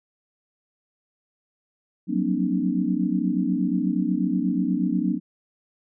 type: tone cluster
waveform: sine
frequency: 181.3 / 189.6 / 235.1 / 267.3 / 300.5 Hz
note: F#3 / F#3 / A#3 / C4 / D4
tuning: -35 / +43 / +15 / +37 / +40 cents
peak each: -27 dBFS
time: 2.07-5.2 s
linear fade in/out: 50 ms
effects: none